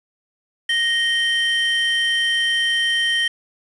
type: tone pair together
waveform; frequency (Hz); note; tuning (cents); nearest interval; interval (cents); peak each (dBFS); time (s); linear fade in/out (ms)
triangle; 1864.7 / 3118; A#6 / G7; 0 / -10; major sixth; 890; -18; 0.69-3.28; 5
effects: resampled to 24000 Hz + 7-bit